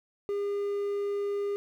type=tone; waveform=triangle; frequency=404.9 Hz; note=G#4; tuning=44 cents flat; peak=-26 dBFS; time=0.29-1.56 s; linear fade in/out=0 ms; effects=10-bit